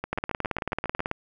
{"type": "two click trains", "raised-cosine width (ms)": 0.5, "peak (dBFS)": [-15, -12], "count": [8, 19], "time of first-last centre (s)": [[0.04, 0.994], [0.13, 1.114]], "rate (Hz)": [7.34, 18.3], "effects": []}